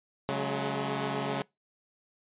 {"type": "chord", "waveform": "10% pulse", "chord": "C# suspended fourth", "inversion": "none", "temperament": "equal with one note detuned", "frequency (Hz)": [138.59, 185, 211.8], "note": ["C#3", "F#3", "G#3"], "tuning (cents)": [0, 0, 34], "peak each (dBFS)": [-24, -29, -26], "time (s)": [0.29, 1.42], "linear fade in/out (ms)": 0, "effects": ["noise-tail reverb RT60 0.2 s tail -24 dB re dry", "resampled to 8000 Hz"]}